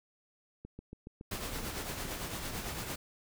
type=click train; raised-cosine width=3 ms; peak=-32 dBFS; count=11; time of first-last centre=0.65-2.053 s; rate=7.13 Hz
type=noise with tremolo; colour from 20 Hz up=pink; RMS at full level=-37 dBFS; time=1.31-2.96 s; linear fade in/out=5 ms; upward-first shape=triangle; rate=8.9 Hz; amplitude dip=50%
effects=none